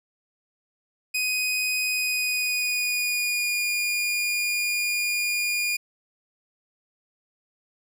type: tone with pitch glide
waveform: sawtooth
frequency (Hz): 2501 to 2430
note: D#7 to D#7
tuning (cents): +8 to -42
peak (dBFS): -20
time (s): 1.14-5.77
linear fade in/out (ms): 10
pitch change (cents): -50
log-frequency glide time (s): 1.91-3.65
effects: none